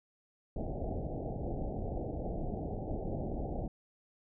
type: low-pass noise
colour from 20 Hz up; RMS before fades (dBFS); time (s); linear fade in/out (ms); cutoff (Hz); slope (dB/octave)
pink; -37; 0.56-3.68; 5; 790; 96
effects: none